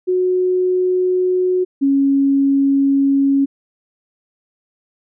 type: tone pair in turn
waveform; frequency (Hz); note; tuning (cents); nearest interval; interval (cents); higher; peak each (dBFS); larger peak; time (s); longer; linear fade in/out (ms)
sine; 366.4 / 275.9; F#4 / C#4; -17 / -8; perfect fourth; 491; first; -13 / -11; second; 0.07-1.65 / 1.81-3.46; second; 20
effects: none